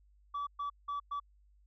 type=tone bursts at uneven times; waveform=sine; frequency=1149 Hz; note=D6; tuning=38 cents flat; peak=-32 dBFS; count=4; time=0.34-0.47 / 0.59-0.7 / 0.88-1 / 1.11-1.2 s; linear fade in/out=10 ms; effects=tanh soft clip ceiling -33 dBFS + added 50 Hz sine -62 dBFS peak until 1.66 s